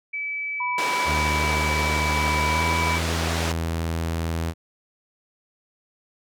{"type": "tone", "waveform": "sine", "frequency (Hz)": 2300, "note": "D7", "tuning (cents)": -37, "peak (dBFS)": -26, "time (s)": [0.13, 2.99], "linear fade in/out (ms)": 10}
{"type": "tone with tremolo", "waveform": "sine", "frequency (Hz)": 987.8, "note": "B5", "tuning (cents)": 0, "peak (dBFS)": -24, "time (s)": [0.6, 2.96], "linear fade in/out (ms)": 5, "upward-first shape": "sine", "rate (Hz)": 0.66, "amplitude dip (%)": 30}
{"type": "band-pass noise", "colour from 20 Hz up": "pink", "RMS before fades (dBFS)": -29, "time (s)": [0.78, 3.52], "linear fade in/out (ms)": 2, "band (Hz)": [410, 6600], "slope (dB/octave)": 12}
{"type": "tone with pitch glide", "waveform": "sawtooth", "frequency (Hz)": [76, 82.4], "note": ["D#2", "E2"], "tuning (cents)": [-40, 0], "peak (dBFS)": -20, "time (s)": [1.05, 4.54], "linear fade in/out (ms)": 50, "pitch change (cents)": 140, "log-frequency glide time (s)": [2.46, 2.63]}
{"effects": []}